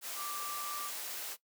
sine tone in noise, 1174.7 Hz, D6, in tune, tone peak -40 dBFS, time 0.15-0.91 s, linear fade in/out 50 ms, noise white, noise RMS -41 dBFS, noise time 0.01-1.37 s, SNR -2 dB, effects noise-tail reverb RT60 0.1 s tail -17 dB re dry + high-pass 400 Hz 12 dB/octave

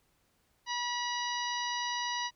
harmonic tone, 969 Hz, B5, 33 cents flat, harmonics 1 / 2 / 3 / 4 / 5 / 6, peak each -35 / -38 / -40 / -41 / -42 / -43 dBFS, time 0.66-2.31 s, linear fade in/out 50 ms, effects pink hiss -72 dBFS RMS until 2.35 s

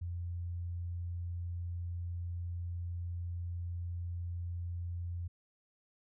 sine tone, 86.9 Hz, F2, 8 cents flat, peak -36 dBFS, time 0.01-5.28 s, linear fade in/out 10 ms, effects none

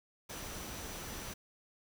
sine tone in noise, 5920 Hz, F#8, in tune, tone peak -53 dBFS, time 0.29-1.34 s, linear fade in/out 10 ms, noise pink, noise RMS -44 dBFS, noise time 0.29-1.34 s, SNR -12 dB, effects none

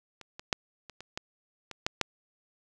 clicks, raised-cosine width 0.2 ms, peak -28 / -24 / -8 / -27 / -26 / -17 / -23 / -10 / -8 dBFS, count 9, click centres 0.213 / 0.395 / 0.528 / 0.897 / 1.006 / 1.175 / 1.713 / 1.865 / 2.013 s, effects none

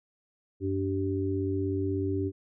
harmonic tone, 96.4 Hz, G2, 28 cents flat, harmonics 1 / 3 / 4, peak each -31 / -31 / -31 dBFS, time 0.6-2.32 s, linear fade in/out 50 ms, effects none

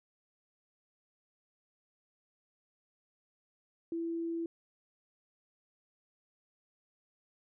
sine tone, 333.3 Hz, E4, 19 cents sharp, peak -33 dBFS, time 3.92-4.46 s, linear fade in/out 2 ms, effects none

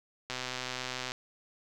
click train, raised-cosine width 0.2 ms, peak -18 dBFS, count 105, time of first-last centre 0.3-1.119 s, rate 127 Hz, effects none

